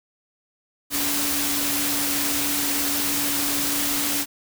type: tone in noise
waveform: sine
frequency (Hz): 286.5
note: D4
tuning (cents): -43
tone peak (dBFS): -30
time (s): 0.9-4.26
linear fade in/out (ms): 50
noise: white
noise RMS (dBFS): -24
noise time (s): 0.9-4.26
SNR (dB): -9
effects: none